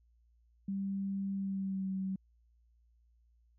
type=tone with pitch glide; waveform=sine; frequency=196 to 190.75 Hz; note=G3 to G3; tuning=0 to -47 cents; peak=-33 dBFS; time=0.68-2.16 s; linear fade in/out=5 ms; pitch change=-47 cents; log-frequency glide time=1.34-1.89 s; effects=added 58 Hz sine -65 dBFS peak until 3.58 s